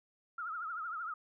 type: tone with vibrato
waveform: sine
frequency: 1331 Hz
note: E6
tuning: 16 cents sharp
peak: -37 dBFS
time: 0.38-1.14 s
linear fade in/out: 5 ms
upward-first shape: triangle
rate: 13 Hz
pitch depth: 140 cents each way
effects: none